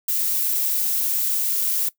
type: noise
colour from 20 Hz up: violet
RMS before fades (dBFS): -22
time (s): 0.08-1.89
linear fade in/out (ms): 5
effects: noise-tail reverb RT60 0.1 s tail -19 dB re dry